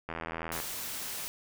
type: click train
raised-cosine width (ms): 0.5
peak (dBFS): -21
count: 43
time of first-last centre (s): 0.09-0.601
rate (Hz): 82.2
type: noise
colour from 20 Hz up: white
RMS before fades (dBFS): -38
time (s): 0.52-1.28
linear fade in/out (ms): 0
effects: none